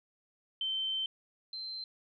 sine tone pair in turn, 3097 / 4111 Hz, G7 / C8, -22 / -31 cents, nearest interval perfect fourth, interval 491 cents, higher second, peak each -31 / -38 dBFS, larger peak first, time 0.61-1.06 / 1.53-1.84 s, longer first, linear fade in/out 2 ms, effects none

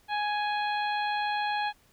harmonic tone, 833 Hz, G#5, 5 cents sharp, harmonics 1 / 2 / 3 / 4 / 5, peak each -28 / -34 / -38 / -40 / -42 dBFS, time 0.08-1.73 s, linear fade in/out 50 ms, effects pink hiss -63 dBFS RMS until 1.92 s

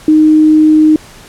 sine tone, 309.5 Hz, D#4, 9 cents flat, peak -3 dBFS, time 0.08-0.96 s, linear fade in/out 2 ms, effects pink hiss -36 dBFS RMS until 1.28 s + low-pass 11000 Hz 12 dB/octave

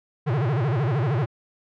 square tone with vibrato, 130.81 Hz, C3, in tune, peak -21 dBFS, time 0.26-1.26 s, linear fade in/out 20 ms, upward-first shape sine, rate 13 Hz, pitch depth 290 cents each way, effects low-pass 2000 Hz 12 dB/octave

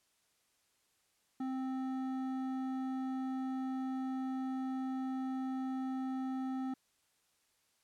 sine tone with hard clipping, 261.8 Hz, C4, 1 cent sharp, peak -37 dBFS, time 1.4-6.74 s, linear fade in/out 5 ms, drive 10 dB, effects white hiss -75 dBFS RMS until 7.83 s + low-pass 11000 Hz 12 dB/octave

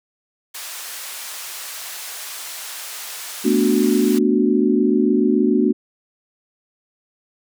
white band-pass noise, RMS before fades -32 dBFS, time 0.54-4.19 s, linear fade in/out 10 ms, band 730 to 14000 Hz, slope 12 dB/octave
sine chord, B minor seventh, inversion third, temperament equal, 220 / 246.9 / 293.7 / 370 Hz, A3 / B3 / D4 / F#4, 0 / 0 / 0 / 0 cents, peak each -19 dBFS, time 3.44-5.73 s, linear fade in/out 20 ms
effects none

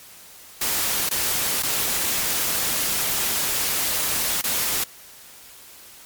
white noise with dropouts, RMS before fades -23 dBFS, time 0.61-4.84 s, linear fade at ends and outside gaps 5 ms, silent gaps 1.091-1.11 / 1.625-1.632 / 4.414-4.439 s, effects white hiss -45 dBFS RMS until 6.05 s + MP3 96 kbps

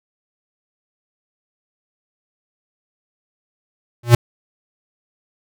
square tone with exponential growth, 119.3 Hz, A#2, 41 cents sharp, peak -3 dBFS, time 4.03-4.15 s, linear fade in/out 5 ms, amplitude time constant 24 ms, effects none

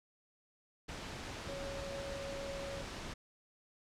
sine tone in noise, 554.4 Hz, C#5, in tune, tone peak -42 dBFS, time 1.48-2.82 s, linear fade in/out 10 ms, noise pink, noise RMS -44 dBFS, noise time 0.88-3.14 s, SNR -1 dB, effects low-pass 6000 Hz 12 dB/octave

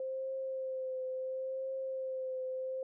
sine tone with vibrato, 523.3 Hz, C5, in tune, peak -35 dBFS, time 0-2.83 s, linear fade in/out 2 ms, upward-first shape triangle, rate 0.72 Hz, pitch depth 26 cents each way, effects none

